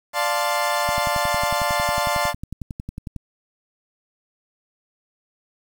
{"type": "chord", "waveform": "30% pulse", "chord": "D minor seventh", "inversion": "none", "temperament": "equal", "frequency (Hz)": [587.3, 698.5, 880, 1046.5], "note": ["D5", "F5", "A5", "C6"], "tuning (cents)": [0, 0, 0, 0], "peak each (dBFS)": -23, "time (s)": [0.13, 2.34], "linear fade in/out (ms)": 50}
{"type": "click train", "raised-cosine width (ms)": 5, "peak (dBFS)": -18, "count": 26, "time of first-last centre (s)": [0.89, 3.163], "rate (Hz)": 11}
{"effects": ["8-bit"]}